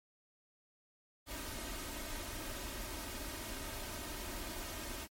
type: noise with comb filter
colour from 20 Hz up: pink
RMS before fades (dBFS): -43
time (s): 1.26-5.08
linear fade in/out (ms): 50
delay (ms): 3.2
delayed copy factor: +0.6
effects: MP3 64 kbps